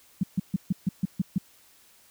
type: tone bursts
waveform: sine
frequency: 186.5 Hz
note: F#3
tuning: 14 cents sharp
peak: -20 dBFS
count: 8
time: 0.21-1.382 s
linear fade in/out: 5 ms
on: 24 ms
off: 140 ms
effects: white hiss -58 dBFS RMS until 2.1 s